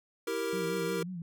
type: chord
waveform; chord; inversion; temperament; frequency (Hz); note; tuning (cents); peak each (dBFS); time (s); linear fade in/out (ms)
square; E diminished; none; equal; 329.6 / 392 / 466.2; E4 / G4 / Bb4; 0 / 0 / 0; -39 / -37 / -34; 0.27-1.03; 5
type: tone with vibrato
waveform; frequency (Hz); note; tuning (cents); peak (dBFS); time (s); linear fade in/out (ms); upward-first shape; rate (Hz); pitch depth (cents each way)
sine; 176.2; F3; +16; -36; 0.53-1.22; 2; sine; 5.6; 97
effects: none